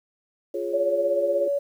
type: chord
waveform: sine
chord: Db major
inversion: first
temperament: equal with one note detuned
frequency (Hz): 349.2 / 415.3 / 549.6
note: F4 / Ab4 / Db5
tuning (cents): 0 / 0 / -15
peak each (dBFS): -30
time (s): 0.54-1.48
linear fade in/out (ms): 5
type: tone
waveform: sine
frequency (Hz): 566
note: C#5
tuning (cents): +36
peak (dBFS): -21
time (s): 0.73-1.59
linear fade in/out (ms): 10
effects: 9-bit